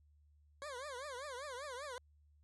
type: tone with vibrato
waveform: 20% pulse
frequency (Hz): 540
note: C#5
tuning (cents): -45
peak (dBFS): -39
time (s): 0.62-1.98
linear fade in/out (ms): 0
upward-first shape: triangle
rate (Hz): 5.1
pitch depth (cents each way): 230
effects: added 74 Hz sine -65 dBFS peak until 2.43 s + resampled to 24000 Hz